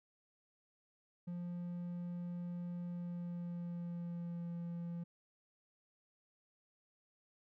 triangle tone with pitch glide, 175.1 to 171.2 Hz, F3 to F3, +5 to -34 cents, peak -38 dBFS, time 1.27-5.04 s, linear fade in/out 10 ms, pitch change -39 cents, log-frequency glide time 2.86-4.51 s, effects none

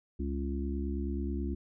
harmonic tone, 69.3 Hz, C#2, in tune, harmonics 1 / 3 / 4 / 5, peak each -33 / -38 / -39 / -40 dBFS, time 0.19-1.55 s, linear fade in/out 10 ms, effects none

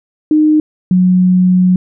sine tone pair in turn, 306.7 / 182.74 Hz, D#4 / F#3, -25 / -21 cents, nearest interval major sixth, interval 896 cents, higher first, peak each -6 dBFS, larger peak neither, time 0.31-0.6 / 0.91-1.76 s, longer second, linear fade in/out 2 ms, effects none

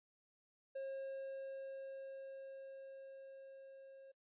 triangle tone with level ramp, 539 Hz, C#5, 49 cents flat, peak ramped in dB -39 to -53 dBFS, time 0.75-4.12 s, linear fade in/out 10 ms, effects noise-tail reverb RT60 0.1 s tail -26 dB re dry + resampled to 8000 Hz

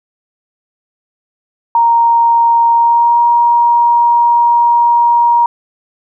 sine tone with pitch glide, 932.3 to 945.9 Hz, A#5 to A#5, 0 to +25 cents, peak -6 dBFS, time 1.75-5.46 s, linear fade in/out 2 ms, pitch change +25 cents, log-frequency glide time 2.74-3.22 s, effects none

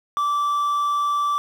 triangle tone with quantisation, 1164 Hz, D6, 16 cents flat, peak -17 dBFS, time 0.17-1.38 s, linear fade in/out 0 ms, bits 7, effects none

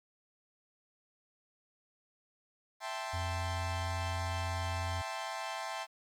sawtooth chord, A minor seventh, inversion second, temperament equal, 659.3 / 784 / 880 / 1046.5 Hz, E5 / G5 / A5 / C6, 0 / 0 / 0 / 0 cents, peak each -39 dBFS, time 2.8-5.87 s, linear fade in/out 50 ms
triangle tone, 87.8 Hz, F2, 10 cents sharp, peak -33 dBFS, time 3.13-5.02 s, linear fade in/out 10 ms
effects low-pass 8000 Hz 12 dB/octave + 11-bit

